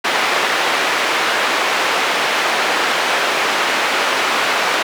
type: band-pass noise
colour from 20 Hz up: white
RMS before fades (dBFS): -17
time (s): 0.04-4.83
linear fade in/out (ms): 10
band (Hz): 400 to 2300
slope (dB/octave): 12
effects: none